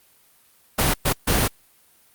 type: noise bursts at uneven times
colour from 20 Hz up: pink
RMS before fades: -19 dBFS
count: 3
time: 0.78-0.94 / 1.05-1.13 / 1.27-1.48 s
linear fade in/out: 10 ms
effects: white hiss -57 dBFS RMS until 2.14 s + Opus 32 kbps